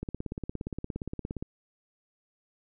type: click train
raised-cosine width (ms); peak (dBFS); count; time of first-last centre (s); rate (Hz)
3; -21; 25; 0.03-1.425; 17.2
effects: none